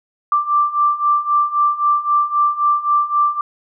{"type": "beating tone pair", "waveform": "sine", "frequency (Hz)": [1174.7, 1178.5], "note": ["D6", "D6"], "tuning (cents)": [0, 6], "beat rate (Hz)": 3.8, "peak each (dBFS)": [-18, -15], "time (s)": [0.32, 3.41], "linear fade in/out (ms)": 2, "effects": []}